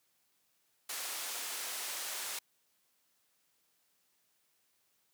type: band-pass noise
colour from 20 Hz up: white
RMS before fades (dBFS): -40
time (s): 0.89-2.39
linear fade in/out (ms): 5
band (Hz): 510 to 12000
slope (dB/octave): 12
effects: white hiss -75 dBFS RMS until 5.13 s + high-pass 100 Hz 12 dB/octave